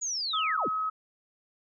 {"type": "linear sweep", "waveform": "sine", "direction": "down", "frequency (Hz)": [6900, 82.4], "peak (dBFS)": -29, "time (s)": [0.01, 0.69], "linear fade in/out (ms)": 20}
{"type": "tone", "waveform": "sine", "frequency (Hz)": 1277, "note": "D#6", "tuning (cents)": 45, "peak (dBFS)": -27, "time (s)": [0.33, 0.9], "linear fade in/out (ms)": 10}
{"effects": []}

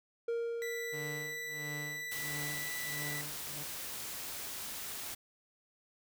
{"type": "tone with exponential decay", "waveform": "triangle", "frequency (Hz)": 466.2, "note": "A#4", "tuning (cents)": 0, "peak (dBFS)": -29, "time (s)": [0.28, 2.81], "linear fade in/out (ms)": 5, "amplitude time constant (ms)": 550}
{"type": "tone", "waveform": "40% pulse", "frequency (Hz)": 1975.5, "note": "B6", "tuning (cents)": 0, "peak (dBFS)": -38, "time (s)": [0.62, 3.21], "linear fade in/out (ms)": 0}
{"type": "tone with tremolo", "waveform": "sawtooth", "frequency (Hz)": 146.83, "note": "D3", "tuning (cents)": 0, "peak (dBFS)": -37, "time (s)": [0.92, 3.64], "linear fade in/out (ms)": 20, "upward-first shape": "sine", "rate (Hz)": 1.5, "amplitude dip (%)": 95}
{"type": "noise", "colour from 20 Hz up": "white", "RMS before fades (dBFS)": -42, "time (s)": [2.11, 5.15], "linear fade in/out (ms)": 10}
{"effects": []}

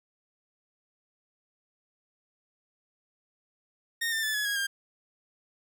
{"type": "tone with pitch steps", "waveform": "sawtooth", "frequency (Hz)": [1845, 1793.5, 1743.5, 1694.8, 1647.5, 1601.5], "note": ["A#6", "A6", "A6", "G#6", "G#6", "G6"], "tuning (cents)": [-18, 33, -16, 35, -14, 37], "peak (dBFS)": -24, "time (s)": [4.01, 4.67], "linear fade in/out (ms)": 10, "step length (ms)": 110, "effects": []}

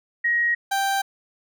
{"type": "tone pair in turn", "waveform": ["sine", "30% pulse"], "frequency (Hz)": [1889, 784.9], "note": ["A#6", "G5"], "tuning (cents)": [22, 2], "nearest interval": "octave + minor third", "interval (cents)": 1520, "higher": "first", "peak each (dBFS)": -18, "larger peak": "neither", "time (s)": [[0.24, 0.55], [0.71, 1.02]], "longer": "neither", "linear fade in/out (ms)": 10, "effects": []}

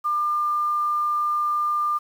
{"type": "tone with quantisation", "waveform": "sine", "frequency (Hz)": 1199, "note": "D6", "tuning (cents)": 36, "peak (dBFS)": -20, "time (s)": [0.04, 1.99], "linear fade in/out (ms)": 20, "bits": 8, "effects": []}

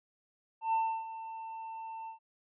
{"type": "tone with ADSR envelope", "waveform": "triangle", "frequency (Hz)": 896, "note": "A5", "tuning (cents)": 31, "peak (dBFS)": -24, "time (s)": [0.61, 2.19], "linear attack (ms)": 120, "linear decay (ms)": 310, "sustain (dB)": -14, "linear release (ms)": 110, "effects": ["resampled to 8000 Hz"]}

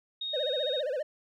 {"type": "tone", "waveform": "sine", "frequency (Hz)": 3729, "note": "A#7", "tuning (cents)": 0, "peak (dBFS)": -32, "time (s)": [0.21, 0.81], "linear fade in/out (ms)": 5}
{"type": "tone with vibrato", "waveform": "triangle", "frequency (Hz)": 554.4, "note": "C#5", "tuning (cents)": 0, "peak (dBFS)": -27, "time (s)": [0.33, 1.03], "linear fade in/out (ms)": 10, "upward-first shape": "sine", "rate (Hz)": 15, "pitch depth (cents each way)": 200}
{"effects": []}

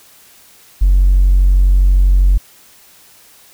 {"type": "tone with hard clipping", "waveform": "sine", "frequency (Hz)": 46.25, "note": "F#1", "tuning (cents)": 0, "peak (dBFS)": -7, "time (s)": [0.81, 2.38], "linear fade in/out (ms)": 10, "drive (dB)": 1, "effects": ["white hiss -45 dBFS RMS until 3.53 s"]}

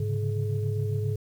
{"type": "tone cluster", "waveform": "sine", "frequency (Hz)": [104.4, 134.6, 142, 424.8], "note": ["G#2", "C3", "C#3", "G#4"], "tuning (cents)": [10, 49, 42, 39], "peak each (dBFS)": [-26, -33, -34, -34], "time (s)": [0, 1.16], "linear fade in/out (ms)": 5, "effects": ["tanh soft clip ceiling -15 dBFS", "9-bit"]}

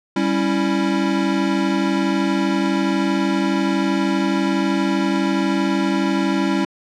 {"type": "chord", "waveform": "square", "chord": "C# diminished", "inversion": "second", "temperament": "equal", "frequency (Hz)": [196, 277.2, 329.6], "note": ["G3", "C#4", "E4"], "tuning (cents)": [0, 0, 0], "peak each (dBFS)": -22, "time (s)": [0.16, 6.65], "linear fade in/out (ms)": 5, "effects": ["low-pass 5000 Hz 12 dB/octave"]}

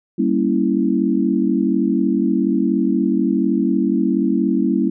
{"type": "chord", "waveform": "sine", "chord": "G diminished seventh", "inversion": "none", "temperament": "equal", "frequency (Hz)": [196, 233.1, 277.2, 329.6], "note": ["G3", "Bb3", "Db4", "Fb4"], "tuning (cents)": [0, 0, 0, 0], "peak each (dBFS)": -20, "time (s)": [0.18, 4.9], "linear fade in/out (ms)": 10, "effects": []}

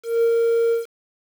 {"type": "tone with ADSR envelope", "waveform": "triangle", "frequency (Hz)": 462.5, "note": "A#4", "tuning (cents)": -14, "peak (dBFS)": -11, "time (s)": [0.03, 0.86], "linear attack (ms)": 200, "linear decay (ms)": 79, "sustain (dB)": -2, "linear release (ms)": 140, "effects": ["tanh soft clip ceiling -9 dBFS", "7-bit"]}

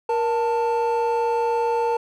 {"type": "tone pair together", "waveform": "triangle", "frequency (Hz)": [470.5, 888.2], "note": ["A#4", "A5"], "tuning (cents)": [16, 16], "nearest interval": "major seventh", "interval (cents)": 1100, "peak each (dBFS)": [-19, -20], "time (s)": [0.09, 1.97], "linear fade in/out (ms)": 5, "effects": ["tanh soft clip ceiling -10 dBFS"]}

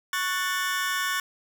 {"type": "chord", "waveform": "sawtooth", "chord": "F# minor", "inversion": "second", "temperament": "just", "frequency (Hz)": [1110, 1480, 1776], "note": ["C#6", "F#6", "A6"], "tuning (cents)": [2, 0, 16], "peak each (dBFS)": -26, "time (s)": [0.13, 1.2], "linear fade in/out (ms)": 2, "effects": []}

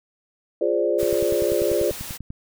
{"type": "chord", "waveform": "sine", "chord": "D half-diminished seventh", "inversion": "first", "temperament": "equal", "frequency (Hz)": [349.2, 415.3, 523.3, 587.3], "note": ["F4", "Ab4", "C5", "D5"], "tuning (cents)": [0, 0, 0, 0], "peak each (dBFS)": -24, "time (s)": [0.61, 1.91], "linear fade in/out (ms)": 5}
{"type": "noise", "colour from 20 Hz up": "white", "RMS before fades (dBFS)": -35, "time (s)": [0.98, 2.18], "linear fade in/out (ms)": 20}
{"type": "click train", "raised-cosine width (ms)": 5, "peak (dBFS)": -21, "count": 14, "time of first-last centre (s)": [1.03, 2.305], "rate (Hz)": 10.2}
{"effects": []}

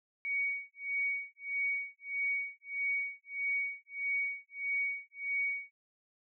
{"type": "tone with tremolo", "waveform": "sine", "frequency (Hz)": 2244, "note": "C#7", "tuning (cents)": 21, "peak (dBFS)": -29, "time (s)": [0.25, 5.71], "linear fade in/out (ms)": 0, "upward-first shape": "sine", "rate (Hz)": 1.6, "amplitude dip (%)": 100, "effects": []}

